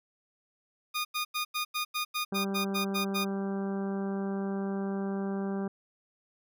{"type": "tone bursts", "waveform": "15% pulse", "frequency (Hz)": 1225, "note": "D#6", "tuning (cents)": -27, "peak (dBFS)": -23, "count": 12, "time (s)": [0.94, 3.25], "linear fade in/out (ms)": 20, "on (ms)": 110, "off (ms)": 90}
{"type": "harmonic tone", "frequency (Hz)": 196, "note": "G3", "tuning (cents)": 0, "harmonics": [1, 2, 3, 4, 5, 6, 7, 8], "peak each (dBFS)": [-31, -36, -44, -44, -50, -50, -53, -51], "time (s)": [2.32, 5.68], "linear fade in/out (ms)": 5}
{"effects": []}